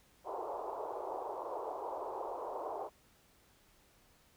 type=band-pass noise; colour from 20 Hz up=white; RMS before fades=-41 dBFS; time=0.24-2.9 s; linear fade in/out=50 ms; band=370 to 1000 Hz; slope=48 dB/octave; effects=pink hiss -67 dBFS RMS until 4.36 s